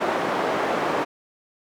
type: band-pass noise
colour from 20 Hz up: white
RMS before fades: -24 dBFS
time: 0-1.05 s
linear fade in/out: 20 ms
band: 270 to 940 Hz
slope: 12 dB/octave
effects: none